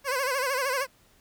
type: tone with vibrato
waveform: 15% pulse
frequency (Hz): 530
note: C5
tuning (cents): +22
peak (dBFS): -19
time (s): 0.04-0.87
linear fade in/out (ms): 50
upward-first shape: sine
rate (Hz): 13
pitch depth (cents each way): 110
effects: pink hiss -61 dBFS RMS until 1.2 s